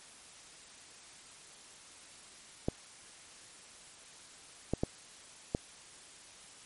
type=clicks; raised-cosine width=2 ms; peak=-16 dBFS; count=4; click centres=2.685 / 4.736 / 4.835 / 5.549 s; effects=white hiss -54 dBFS RMS until 6.65 s + MP3 48 kbps